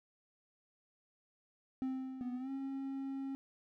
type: tone with exponential decay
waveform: triangle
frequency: 261.6 Hz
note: C4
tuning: in tune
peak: -31 dBFS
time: 1.82-3.16 s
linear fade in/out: 0 ms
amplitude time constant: 290 ms
type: tone with pitch glide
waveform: triangle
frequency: 246.9 to 270.8 Hz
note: B3 to C#4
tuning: 0 to -40 cents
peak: -36 dBFS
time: 2.21-3.35 s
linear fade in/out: 0 ms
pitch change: +160 cents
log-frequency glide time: 2.34-2.5 s
effects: none